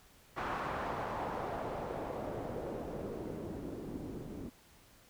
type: noise with low-pass filter sweep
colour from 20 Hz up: white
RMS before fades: -40 dBFS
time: 0.36-4.5 s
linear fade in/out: 20 ms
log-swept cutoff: 1200 to 260 Hz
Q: 1.5
effects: pink hiss -62 dBFS RMS until 5.09 s